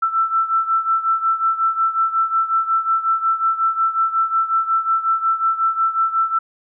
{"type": "beating tone pair", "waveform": "sine", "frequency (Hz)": [1330, 1335.5], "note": ["E6", "E6"], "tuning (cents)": [15, 22], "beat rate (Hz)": 5.5, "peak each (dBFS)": [-17, -21], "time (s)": [0.02, 6.39], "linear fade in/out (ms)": 10, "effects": []}